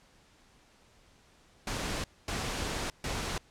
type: noise bursts at uneven times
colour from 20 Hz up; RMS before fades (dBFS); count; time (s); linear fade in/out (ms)
pink; -34; 3; 1.67-2.04 / 2.28-2.9 / 3.04-3.38; 2
effects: pink hiss -62 dBFS RMS until 3.5 s + low-pass 8000 Hz 12 dB/octave